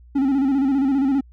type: tone with vibrato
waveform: triangle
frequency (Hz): 272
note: C#4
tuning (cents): -33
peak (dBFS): -14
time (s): 0.15-1.21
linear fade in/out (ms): 10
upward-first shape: square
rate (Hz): 15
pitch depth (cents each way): 62
effects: added 60 Hz sine -44 dBFS peak until 1.32 s